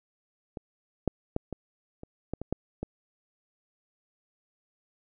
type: clicks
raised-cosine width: 2 ms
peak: -23 / -11 / -14 / -21 / -28 / -18 / -22 / -14 / -19 dBFS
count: 9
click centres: 0.572 / 1.077 / 1.364 / 1.527 / 2.034 / 2.336 / 2.416 / 2.526 / 2.83 s
effects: none